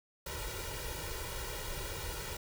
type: noise with comb filter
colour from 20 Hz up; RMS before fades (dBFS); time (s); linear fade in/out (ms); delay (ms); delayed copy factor
pink; -40; 0.26-2.37; 5; 2.1; +0.85
effects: none